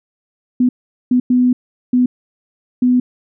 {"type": "tone bursts at uneven times", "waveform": "sine", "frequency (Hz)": 249.2, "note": "B3", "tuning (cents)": 16, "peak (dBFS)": -9, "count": 5, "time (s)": [[0.6, 0.69], [1.11, 1.2], [1.3, 1.53], [1.93, 2.06], [2.82, 3]], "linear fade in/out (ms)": 5, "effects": []}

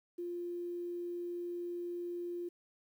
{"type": "tone with quantisation", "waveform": "sine", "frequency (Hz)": 349.2, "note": "F4", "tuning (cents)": 0, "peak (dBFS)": -37, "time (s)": [0.18, 2.49], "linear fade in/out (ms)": 10, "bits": 11, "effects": []}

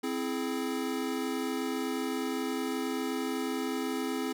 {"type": "chord", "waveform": "square", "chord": "C augmented", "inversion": "none", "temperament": "equal with one note detuned", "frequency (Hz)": [261.6, 329.6, 420.9], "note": ["C4", "E4", "G#4"], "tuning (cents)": [0, 0, 23], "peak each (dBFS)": [-34, -37, -37], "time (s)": [0.03, 4.33], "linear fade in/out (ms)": 10, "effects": []}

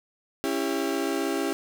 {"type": "chord", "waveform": "35% pulse", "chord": "C# diminished", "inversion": "none", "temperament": "just", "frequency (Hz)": [277.2, 332.6, 399.1], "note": ["C#4", "E4", "G4"], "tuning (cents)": [0, 16, 31], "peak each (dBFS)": -28, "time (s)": [0.44, 1.53], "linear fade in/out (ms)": 0, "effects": []}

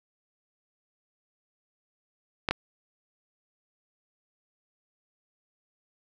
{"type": "clicks", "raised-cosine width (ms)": 0.3, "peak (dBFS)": -9, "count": 2, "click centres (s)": [2.488, 2.51], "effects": []}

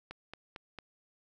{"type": "click train", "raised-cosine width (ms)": 0.3, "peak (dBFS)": -27, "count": 4, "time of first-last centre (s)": [0.11, 0.787], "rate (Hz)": 4.43, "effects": []}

